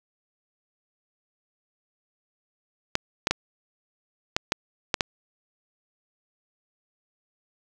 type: clicks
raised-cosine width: 0.2 ms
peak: -4 dBFS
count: 7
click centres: 2.954 / 3.271 / 3.31 / 4.365 / 4.521 / 4.942 / 5.008 s
effects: none